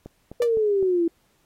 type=click train; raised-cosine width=2 ms; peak=-24 dBFS; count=4; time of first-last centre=0.06-0.827 s; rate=3.91 Hz
type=exponential sweep; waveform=sine; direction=down; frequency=489.3 to 329.6 Hz; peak=-18 dBFS; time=0.4-1.08 s; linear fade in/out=5 ms
type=tone with exponential decay; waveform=sawtooth; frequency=587.3 Hz; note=D5; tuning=in tune; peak=-21 dBFS; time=0.42-0.51 s; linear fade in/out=0 ms; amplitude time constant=18 ms
effects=pink hiss -66 dBFS RMS until 1.45 s + AAC 48 kbps